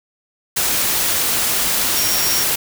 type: tone in noise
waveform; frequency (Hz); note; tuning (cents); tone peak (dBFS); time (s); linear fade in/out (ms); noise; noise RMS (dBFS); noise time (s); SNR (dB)
sine; 5588; F8; 0; -21; 1.96-2.44; 10; white; -18; 0.56-2.56; -6
effects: none